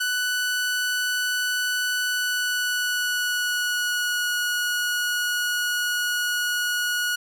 sawtooth tone with pitch glide, 1488 to 1455.7 Hz, F#6 to F#6, +9 to -29 cents, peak -19 dBFS, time 0-7.16 s, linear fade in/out 10 ms, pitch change -38 cents, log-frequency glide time 2.04-4.33 s, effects none

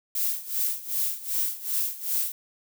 violet noise with tremolo, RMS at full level -25 dBFS, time 0.15-2.32 s, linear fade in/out 2 ms, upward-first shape sine, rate 2.6 Hz, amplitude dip 85%, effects none

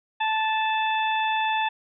harmonic tone, 876 Hz, A5, 8 cents flat, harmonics 1 / 2 / 3 / 4, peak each -23 / -30 / -30 / -33 dBFS, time 0.2-1.69 s, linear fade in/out 10 ms, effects none

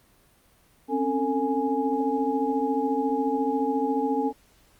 sine tone cluster, 262.9 / 277.1 / 449 / 831 Hz, C4 / C#4 / A4 / G#5, +8 / -1 / +35 / +1 cents, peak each -28 dBFS, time 0.88-4.33 s, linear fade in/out 50 ms, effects pink hiss -60 dBFS RMS until 4.79 s + Opus 32 kbps

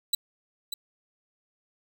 sawtooth tone with echo, 3951 Hz, B7, in tune, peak -18 dBFS, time 0.13-0.15 s, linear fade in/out 5 ms, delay 590 ms, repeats 1, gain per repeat -9 dB, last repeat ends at 0.74 s, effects none

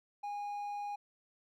triangle tone with hard clipping, 820 Hz, G#5, 22 cents flat, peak -38 dBFS, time 0.23-0.96 s, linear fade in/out 10 ms, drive 6 dB, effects none

